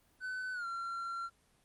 triangle tone with pitch glide, 1510 to 1368.8 Hz, F#6 to F6, +35 to -35 cents, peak -35 dBFS, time 0.2-1.3 s, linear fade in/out 50 ms, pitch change -170 cents, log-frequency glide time 0.53-0.66 s, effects pink hiss -70 dBFS RMS until 1.64 s + Opus 24 kbps

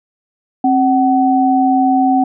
sine tone pair together, 266.2 / 752.9 Hz, C4 / F#5, +30 / +30 cents, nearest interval octave + tritone, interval 1800 cents, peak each -12 dBFS, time 0.64-2.24 s, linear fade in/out 5 ms, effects none

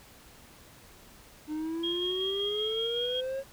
triangle exponential sweep, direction up, 301.3 to 549 Hz, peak -29 dBFS, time 1.47-3.44 s, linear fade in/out 50 ms
sine tone with tremolo, 3256 Hz, G#7, 35 cents flat, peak -30 dBFS, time 1.83-3.21 s, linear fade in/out 10 ms, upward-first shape square, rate 5.3 Hz, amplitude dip 25%
effects pink hiss -54 dBFS RMS until 3.52 s

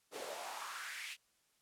pink noise with high-pass filter sweep, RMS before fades -45 dBFS, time 0.11-1.17 s, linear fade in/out 50 ms, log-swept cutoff 410 to 2700 Hz, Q 3.8, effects white hiss -75 dBFS RMS until 1.61 s + low-pass 11000 Hz 12 dB/octave

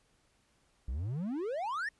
triangle exponential sweep, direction up, 55.5 to 1892 Hz, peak -31 dBFS, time 0.88-1.89 s, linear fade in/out 5 ms, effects pink hiss -71 dBFS RMS until 1.99 s + resampled to 24000 Hz

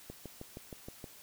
click train, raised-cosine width 2 ms, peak -30 dBFS, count 7, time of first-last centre 0.1-1.042 s, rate 6.37 Hz, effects white hiss -55 dBFS RMS until 1.22 s

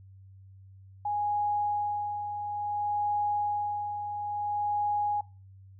sine tone with tremolo, 828 Hz, G#5, 5 cents flat, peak -25 dBFS, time 1.05-5.21 s, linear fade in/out 5 ms, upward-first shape sine, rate 0.58 Hz, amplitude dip 55%, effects noise-tail reverb RT60 0.3 s tail -20 dB re dry + added 96 Hz sine -49 dBFS peak until 5.79 s

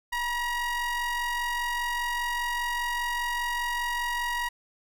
square ring-modulated tone, 472.5 Hz, A#4, 23 cents sharp, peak -25 dBFS, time 0.12-4.49 s, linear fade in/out 10 ms, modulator 1440 Hz, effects none

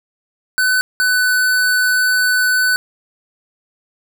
square tone pair in turn, 1507 / 1500.3 Hz, F#6 / F#6, +31 / +24 cents, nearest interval unison, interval 7 cents, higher first, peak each -13 dBFS, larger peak neither, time 0.58-0.81 / 1-2.76 s, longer second, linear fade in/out 0 ms, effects none

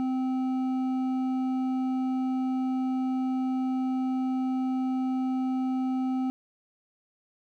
sine tone with hard clipping, 259 Hz, C4, 17 cents flat, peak -27 dBFS, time 0-6.3 s, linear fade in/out 0 ms, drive 7 dB, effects none

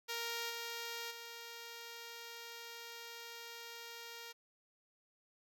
5% pulse tone with level steps, 466.2 Hz, A#4, in tune, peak -27 / -30 / -36 dBFS, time 0.08-4.33 s, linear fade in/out 20 ms, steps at 0.49 / 1.1 s, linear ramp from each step 20 ms, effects none

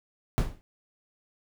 brown noise with exponential decay, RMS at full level -19 dBFS, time 0.38-0.61 s, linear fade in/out 0 ms, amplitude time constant 49 ms, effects none

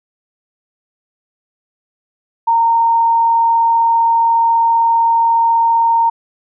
sine tone with frequency modulation, 921 Hz, A#5, 21 cents flat, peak -9 dBFS, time 2.47-6.1 s, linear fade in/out 10 ms, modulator 34.9 Hz, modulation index 0.2, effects none

